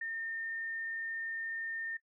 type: tone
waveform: sine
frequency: 1817 Hz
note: A#6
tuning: 45 cents flat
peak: -36 dBFS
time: 0.01-1.97 s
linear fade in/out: 5 ms
effects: noise-tail reverb RT60 0.1 s tail -19 dB re dry